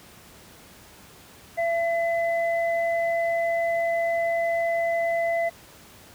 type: tone pair together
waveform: sine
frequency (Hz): 674 / 2016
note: E5 / B6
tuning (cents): +38 / +35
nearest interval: octave + perfect fifth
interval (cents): 1897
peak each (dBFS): -22 / -30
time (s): 1.57-5.5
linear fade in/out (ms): 20
effects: pink hiss -49 dBFS RMS until 6.14 s + high-pass 60 Hz 12 dB/octave